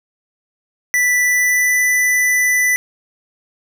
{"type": "tone with pitch glide", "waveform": "square", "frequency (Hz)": [1975.5, 1989.2], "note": ["B6", "B6"], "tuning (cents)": [0, 12], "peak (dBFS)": -13, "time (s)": [0.94, 2.76], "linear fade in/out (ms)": 0, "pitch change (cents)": 12, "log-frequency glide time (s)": [1.22, 1.79], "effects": []}